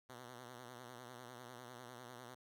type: tone with vibrato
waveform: 5% pulse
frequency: 123.2 Hz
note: B2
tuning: 4 cents flat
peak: -40 dBFS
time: 0.09-2.35 s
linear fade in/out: 10 ms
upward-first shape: triangle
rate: 10 Hz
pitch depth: 97 cents each way
effects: none